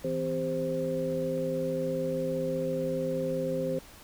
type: tone cluster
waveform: sine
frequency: 163.6 / 258.9 / 397.7 / 523 Hz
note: E3 / C4 / G4 / C5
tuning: -13 / -18 / +25 / -1 cents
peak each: -35 / -35 / -36 / -30 dBFS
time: 0.04-3.79 s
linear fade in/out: 5 ms
effects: pink hiss -51 dBFS RMS until 4.03 s